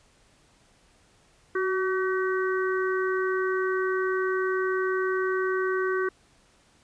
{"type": "harmonic tone with a mistuned harmonic", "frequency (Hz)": 380, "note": "F#4", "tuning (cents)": 46, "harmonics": [1, 3, 4, 5], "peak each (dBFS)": [-25, -32, -31, -37], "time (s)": [1.55, 6.09], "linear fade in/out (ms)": 5, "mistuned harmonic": 1, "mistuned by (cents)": -29, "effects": ["pink hiss -61 dBFS RMS until 6.83 s", "resampled to 22050 Hz"]}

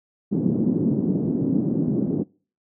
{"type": "band-pass noise", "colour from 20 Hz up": "white", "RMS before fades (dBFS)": -22, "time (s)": [0.31, 2.24], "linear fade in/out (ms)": 20, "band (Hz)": [160, 290], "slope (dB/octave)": 24, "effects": ["noise-tail reverb RT60 0.4 s tail -25 dB re dry"]}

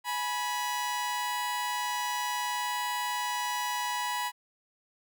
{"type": "tone pair together", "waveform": "sawtooth", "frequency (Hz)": [839.9, 980], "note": ["G#5", "B5"], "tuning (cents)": [19, -14], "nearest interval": "minor third", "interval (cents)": 267, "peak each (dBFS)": [-32, -27], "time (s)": [0.04, 4.32], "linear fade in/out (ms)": 50, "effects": []}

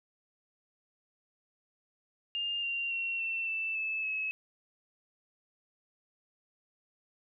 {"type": "tone with pitch steps", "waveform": "sine", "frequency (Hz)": [2811, 2771, 2731, 2692, 2653, 2615, 2578], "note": ["F7", "F7", "F7", "E7", "E7", "E7", "E7"], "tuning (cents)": [11, -14, -39, 36, 10, -15, -39], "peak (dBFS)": -31, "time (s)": [2.35, 4.31], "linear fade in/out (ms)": 0, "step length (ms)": 280, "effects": []}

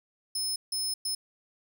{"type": "tone bursts at uneven times", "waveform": "25% pulse", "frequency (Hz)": 5200, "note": "E8", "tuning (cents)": -24, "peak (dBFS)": -24, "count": 3, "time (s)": [[0.35, 0.56], [0.72, 0.94], [1.05, 1.15]], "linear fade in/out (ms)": 5, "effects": []}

